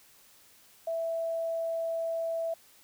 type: tone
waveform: sine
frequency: 660 Hz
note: E5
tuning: 2 cents sharp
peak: -29 dBFS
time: 0.87-2.54 s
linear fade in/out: 5 ms
effects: white hiss -59 dBFS RMS until 2.83 s